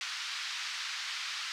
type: band-pass noise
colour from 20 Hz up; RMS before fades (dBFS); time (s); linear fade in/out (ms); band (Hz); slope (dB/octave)
white; -38; 0.01-1.52; 0; 1200 to 5100; 24
effects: none